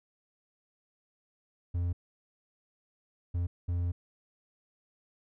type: tone bursts at uneven times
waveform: triangle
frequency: 87.31 Hz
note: F2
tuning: in tune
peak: -26 dBFS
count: 3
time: 1.74-1.93 / 3.34-3.47 / 3.68-3.92 s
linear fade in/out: 10 ms
effects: none